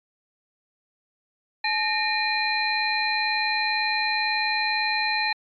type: tone cluster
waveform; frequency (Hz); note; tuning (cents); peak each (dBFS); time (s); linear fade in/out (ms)
sine; 855 / 1834 / 2414 / 4099; A5 / A#6 / D7 / C8; -50 / -29 / +47 / -36; -27; 1.64-5.33; 5
effects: MP3 96 kbps